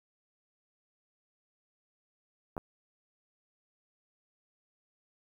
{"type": "clicks", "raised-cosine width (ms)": 1, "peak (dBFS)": -23, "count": 2, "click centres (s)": [2.567, 2.579], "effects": ["9-bit"]}